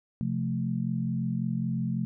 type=chord; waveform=sine; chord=F major; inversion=second; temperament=equal; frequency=130.81 / 174.61 / 220 Hz; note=C3 / F3 / A3; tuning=0 / 0 / 0 cents; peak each=-31 dBFS; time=0.21-2.05 s; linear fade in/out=0 ms; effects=none